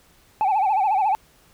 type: tone with vibrato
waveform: sine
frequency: 811 Hz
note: G#5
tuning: 41 cents flat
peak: -15 dBFS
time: 0.41-1.15 s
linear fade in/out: 0 ms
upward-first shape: sine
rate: 14 Hz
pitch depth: 140 cents each way
effects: tanh soft clip ceiling -15 dBFS + pink hiss -56 dBFS RMS until 1.53 s